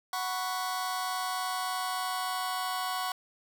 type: chord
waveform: sawtooth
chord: F# suspended fourth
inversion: none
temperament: just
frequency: 740 / 986.7 / 1110 Hz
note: F#5 / B5 / C#6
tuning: 0 / -2 / +2 cents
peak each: -30 / -35 / -30 dBFS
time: 0.13-3.12 s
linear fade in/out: 2 ms
effects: none